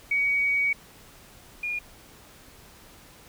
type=tone pair in turn; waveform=sine; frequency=2255 / 2430 Hz; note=C#7 / D#7; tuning=+29 / -42 cents; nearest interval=minor second; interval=129 cents; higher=second; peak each=-21 / -27 dBFS; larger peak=first; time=0.11-0.73 / 1.63-1.79 s; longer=first; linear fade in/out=5 ms; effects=pink hiss -51 dBFS RMS until 3.28 s